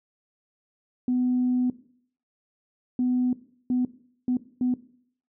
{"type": "tone bursts at uneven times", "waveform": "sine", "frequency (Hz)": 250, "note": "B3", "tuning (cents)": 21, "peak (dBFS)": -20, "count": 5, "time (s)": [[1.08, 1.7], [2.99, 3.33], [3.7, 3.85], [4.28, 4.37], [4.61, 4.74]], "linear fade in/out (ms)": 2, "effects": ["noise-tail reverb RT60 0.6 s tail -17 dB re dry", "tanh soft clip ceiling -16 dBFS"]}